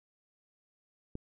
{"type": "click", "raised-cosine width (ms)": 3, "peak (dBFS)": -26, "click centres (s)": 1.154, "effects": []}